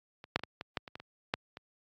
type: clicks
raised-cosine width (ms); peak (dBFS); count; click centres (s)
0.3; -30 / -10 / -26 / -21 / -23 / -15 / -28 / -26 / -30 / -12 / -28; 11; 0.241 / 0.36 / 0.394 / 0.436 / 0.611 / 0.772 / 0.878 / 0.955 / 1 / 1.339 / 1.571
effects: high-pass 80 Hz 12 dB/octave + AAC 48 kbps